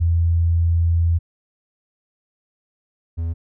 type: tone pair in turn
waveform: sine / triangle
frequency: 84.1 / 82.99 Hz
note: E2 / E2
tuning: +35 / +12 cents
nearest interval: unison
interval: 23 cents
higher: first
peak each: -14 / -19 dBFS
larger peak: first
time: 0-1.19 / 3.17-3.34 s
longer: first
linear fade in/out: 20 ms
effects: none